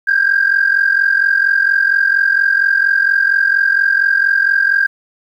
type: tone pair together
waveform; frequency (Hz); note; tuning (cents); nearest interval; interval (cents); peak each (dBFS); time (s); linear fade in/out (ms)
sine; 1576.7 / 1621; G6 / G#6; +10 / -42; unison; 48; -12; 0.07-4.87; 10
effects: tanh soft clip ceiling -4 dBFS + 8-bit